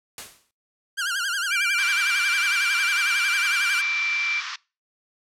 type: noise with exponential decay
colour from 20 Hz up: white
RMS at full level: -32 dBFS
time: 0.18-0.51 s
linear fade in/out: 2 ms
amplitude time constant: 70 ms
type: tone with vibrato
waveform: sawtooth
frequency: 1500 Hz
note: F#6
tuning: 23 cents sharp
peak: -20 dBFS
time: 0.97-3.82 s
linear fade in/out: 20 ms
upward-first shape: sine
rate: 11 Hz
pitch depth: 150 cents each way
type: tone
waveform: sine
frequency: 2348 Hz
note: D7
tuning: 1 cent flat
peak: -23 dBFS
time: 1.5-4.41 s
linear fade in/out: 20 ms
type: band-pass noise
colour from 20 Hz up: pink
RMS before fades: -33 dBFS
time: 1.78-4.56 s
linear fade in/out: 5 ms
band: 1100 to 5800 Hz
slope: 48 dB/octave
effects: noise-tail reverb RT60 0.3 s tail -23 dB re dry + low-pass 11000 Hz 12 dB/octave